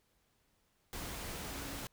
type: tone in noise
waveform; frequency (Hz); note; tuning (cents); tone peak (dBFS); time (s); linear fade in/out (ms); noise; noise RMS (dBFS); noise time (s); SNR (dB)
sine; 277.2; C#4; 0; -50; 1.51-1.83; 0; pink; -43; 0.93-1.87; -10
effects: pink hiss -75 dBFS RMS until 1.92 s